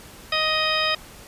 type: harmonic tone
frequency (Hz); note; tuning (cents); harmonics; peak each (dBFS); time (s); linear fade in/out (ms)
625; D#5; +8; 1 / 2 / 3 / 4 / 5 / 6 / 8; -28 / -26 / -28 / -27 / -28 / -28 / -28; 0.32-0.95; 5
effects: pink hiss -44 dBFS RMS until 1.27 s + resampled to 32000 Hz